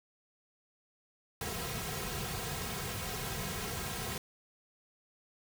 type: noise with comb filter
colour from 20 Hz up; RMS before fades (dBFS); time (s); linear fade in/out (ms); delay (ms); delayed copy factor
pink; -38; 1.41-4.18; 2; 3.4; -0.85
effects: none